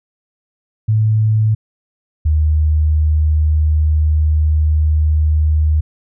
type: tone pair in turn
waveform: sine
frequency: 108.8 / 76.93 Hz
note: A2 / D#2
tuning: -19 / -19 cents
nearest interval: tritone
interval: 600 cents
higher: first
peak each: -10 dBFS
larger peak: neither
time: 0.88-1.55 / 2.25-5.81 s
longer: second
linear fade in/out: 10 ms
effects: none